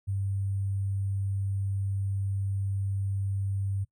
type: tone with sample-and-hold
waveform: sine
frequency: 98 Hz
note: G2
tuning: in tune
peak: -27 dBFS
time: 0.07-3.85 s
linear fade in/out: 20 ms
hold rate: 8820 Hz
effects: noise-tail reverb RT60 0.1 s tail -21 dB re dry